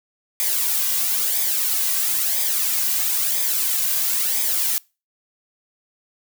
blue noise with flanger, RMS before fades -21 dBFS, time 0.4-4.78 s, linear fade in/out 0 ms, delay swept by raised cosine 0.7 to 2.3 ms, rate 1 Hz, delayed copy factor -0.6, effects noise-tail reverb RT60 0.3 s tail -25 dB re dry

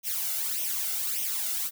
blue noise with flanger, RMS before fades -30 dBFS, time 0.03-1.71 s, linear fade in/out 50 ms, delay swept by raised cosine 0.33 to 1.43 ms, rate 1.7 Hz, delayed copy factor +0.7, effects none

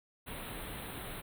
pink band-stop noise, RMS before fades -43 dBFS, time 0.26-1.22 s, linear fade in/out 20 ms, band 4000 to 8600 Hz, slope 96 dB/octave, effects none

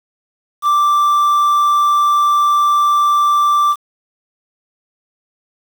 triangle tone with quantisation, 1174.7 Hz, D6, in tune, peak -8 dBFS, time 0.62-3.76 s, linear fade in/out 50 ms, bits 6, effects none

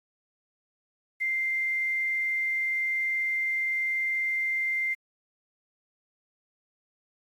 sine tone with quantisation, 2093 Hz, C7, in tune, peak -25 dBFS, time 1.2-4.95 s, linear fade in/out 20 ms, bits 9, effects AAC 48 kbps

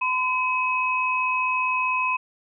sine tone pair together, 1013.7 / 2551 Hz, B5 / D#7, +45 / +43 cents, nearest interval octave + major third, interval 1598 cents, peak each -23 / -24 dBFS, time 0.01-2.17 s, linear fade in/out 10 ms, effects none

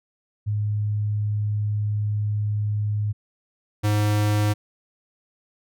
sine / square tone pair in turn, 104.8 / 104.8 Hz, G#2 / G#2, +16 / +16 cents, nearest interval unison, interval 0 cents, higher neither, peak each -21 / -19 dBFS, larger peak second, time 0.46-3.13 / 3.83-4.54 s, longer first, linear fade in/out 20 ms, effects none

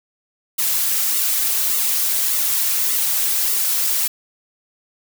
blue noise with flanger, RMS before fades -19 dBFS, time 0.58-4.08 s, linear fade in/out 10 ms, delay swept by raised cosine 1.2 to 4.8 ms, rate 1.7 Hz, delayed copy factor -0.75, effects none

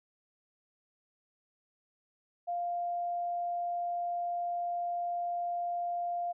sine tone, 698.5 Hz, F5, in tune, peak -31 dBFS, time 2.47-6.33 s, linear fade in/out 20 ms, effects none

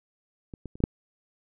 clicks, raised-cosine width 3 ms, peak -27 / -24 / -30 / -22 / -6 dBFS, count 5, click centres 0.538 / 0.657 / 0.755 / 0.804 / 0.839 s, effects none

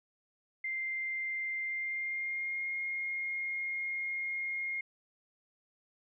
sine tone with pitch glide, 2093 to 2138 Hz, C7 to C7, 0 to +37 cents, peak -33 dBFS, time 0.64-4.81 s, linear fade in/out 5 ms, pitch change +37 cents, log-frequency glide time 1.62-2.68 s, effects none

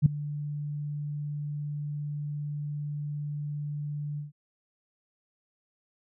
sine tone with ADSR envelope, 147.1 Hz, D3, 3 cents sharp, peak -12 dBFS, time 0.02-4.32 s, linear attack 39 ms, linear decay 5 ms, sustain -19 dB, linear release 140 ms, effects none

